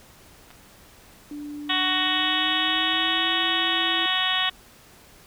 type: clicks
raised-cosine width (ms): 0.3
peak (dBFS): -30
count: 2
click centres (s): 0.505 / 0.512
type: tone with pitch glide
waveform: sine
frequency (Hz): 293.7 to 333.5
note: D4 to E4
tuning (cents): 0 to +20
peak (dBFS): -32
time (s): 1.31-4.06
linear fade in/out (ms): 2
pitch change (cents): +220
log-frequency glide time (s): 1.8-3.35
type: harmonic tone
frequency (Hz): 371.9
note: F#4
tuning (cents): +9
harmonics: 2 / 3 / 4 / 5 / 6 / 7 / 8 / 9 / 10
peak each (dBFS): -32 / -30 / -34 / -28 / -36 / -33 / -27 / -27 / -29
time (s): 1.69-4.5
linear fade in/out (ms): 10
effects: pink hiss -51 dBFS RMS until 5.26 s